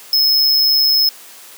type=tone with amplitude modulation; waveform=square; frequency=5180 Hz; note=E8; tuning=31 cents flat; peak=-9 dBFS; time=0.13-1.09 s; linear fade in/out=2 ms; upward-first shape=sine; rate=143 Hz; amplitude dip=45%; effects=white hiss -39 dBFS RMS until 1.57 s + high-pass 300 Hz 12 dB/octave